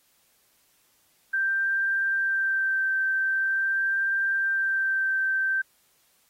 sine tone with vibrato, 1568 Hz, G6, in tune, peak -22 dBFS, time 1.33-5.62 s, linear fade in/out 10 ms, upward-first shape sine, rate 0.44 Hz, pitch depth 13 cents each way, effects white hiss -65 dBFS RMS until 6.29 s + AAC 48 kbps

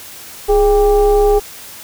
sine tone with frequency modulation, 415.3 Hz, G#4, in tune, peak -8 dBFS, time 0.48-1.4 s, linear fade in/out 20 ms, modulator 380 Hz, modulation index 0.76, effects white hiss -34 dBFS RMS until 1.83 s

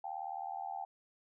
sine tone with amplitude modulation, 784 Hz, G5, in tune, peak -34 dBFS, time 0.04-0.85 s, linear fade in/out 5 ms, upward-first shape sine, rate 79.3 Hz, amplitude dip 100%, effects none

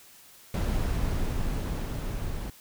brown noise with level ramp, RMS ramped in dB -26 to -33 dBFS, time 0.54-2.5 s, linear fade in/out 2 ms, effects white hiss -53 dBFS RMS until 2.6 s

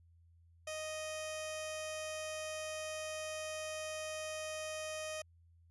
15% pulse tone with notch filter, 622.3 Hz, D#5, in tune, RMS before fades -42 dBFS, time 0.67-5.22 s, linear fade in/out 5 ms, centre 1500 Hz, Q 1, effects added 84 Hz sine -62 dBFS peak until 5.7 s + resampled to 24000 Hz

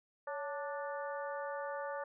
harmonic tone with a mistuned harmonic, 293.7 Hz, D4, in tune, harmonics 2 / 3 / 4 / 5 / 6, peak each -40 / -44 / -46 / -48 / -50 dBFS, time 0.27-2.04 s, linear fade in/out 5 ms, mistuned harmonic 2, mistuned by -76 cents, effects none

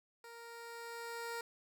15% pulse tone with level ramp, 466.2 Hz, A#4, in tune, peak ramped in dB -45 to -33 dBFS, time 0.24-1.41 s, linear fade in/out 2 ms, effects none

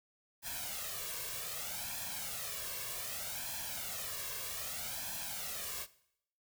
white noise with flanger, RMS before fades -41 dBFS, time 0.42-5.87 s, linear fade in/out 50 ms, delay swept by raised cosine 1.2 to 1.84 ms, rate 0.64 Hz, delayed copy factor +0.75, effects noise-tail reverb RT60 0.7 s tail -18 dB re dry

